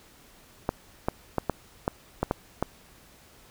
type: clicks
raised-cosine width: 1 ms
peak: -10 dBFS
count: 8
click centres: 0.691 / 1.085 / 1.383 / 1.497 / 1.879 / 2.23 / 2.311 / 2.626 s
effects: pink hiss -55 dBFS RMS until 3.5 s